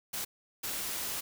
white noise bursts at uneven times, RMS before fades -36 dBFS, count 2, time 0.13-0.25 / 0.63-1.21 s, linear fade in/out 10 ms, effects none

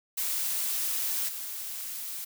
blue noise with level steps, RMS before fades -30 / -37 dBFS, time 0.17-2.25 s, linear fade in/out 10 ms, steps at 1.28 s, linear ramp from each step 10 ms, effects none

